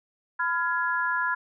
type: chord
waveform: sine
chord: F diminished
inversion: second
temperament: just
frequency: 1005.8 / 1396.9 / 1676.3 Hz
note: Cb6 / F6 / Ab6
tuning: +31 / 0 / +16 cents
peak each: -28 dBFS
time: 0.39-1.35 s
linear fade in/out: 10 ms
effects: none